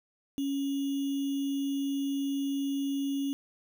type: tone with sample-and-hold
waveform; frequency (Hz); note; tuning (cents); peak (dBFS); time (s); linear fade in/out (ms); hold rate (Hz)
sine; 277.2; C#4; 0; -28; 0.38-3.33; 0; 3150
effects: none